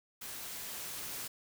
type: noise with level ramp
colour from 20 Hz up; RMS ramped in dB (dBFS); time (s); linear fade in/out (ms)
white; -44 to -41; 0.21-1.28; 10
effects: none